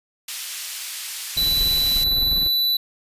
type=high-pass noise; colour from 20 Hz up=pink; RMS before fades=-31 dBFS; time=0.28-2.04 s; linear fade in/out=5 ms; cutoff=2900 Hz; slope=12 dB/octave
type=noise with tremolo; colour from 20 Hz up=brown; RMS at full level=-28 dBFS; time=1.36-2.48 s; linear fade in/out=10 ms; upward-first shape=square; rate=20 Hz; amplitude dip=50%
type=tone; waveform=square; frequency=3972 Hz; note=B7; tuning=9 cents sharp; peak=-18 dBFS; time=1.37-2.77 s; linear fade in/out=5 ms
effects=resampled to 32000 Hz